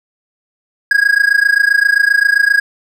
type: tone with amplitude modulation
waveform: triangle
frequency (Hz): 1642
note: G#6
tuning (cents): -20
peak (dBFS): -3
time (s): 0.91-2.6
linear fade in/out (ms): 2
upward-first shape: sine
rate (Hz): 27.6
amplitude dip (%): 90
effects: none